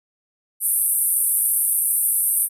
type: band-pass noise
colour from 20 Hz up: white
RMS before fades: -20 dBFS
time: 0.6-2.49 s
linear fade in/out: 50 ms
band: 8800 to 13000 Hz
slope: 96 dB/octave
effects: none